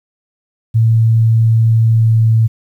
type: tone with pitch glide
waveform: sine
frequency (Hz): 113 to 112.22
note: A2 to A2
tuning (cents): +47 to +35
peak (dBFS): -7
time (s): 0.74-2.48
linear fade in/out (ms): 20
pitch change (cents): -12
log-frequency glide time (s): 1.87-2.22
effects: 8-bit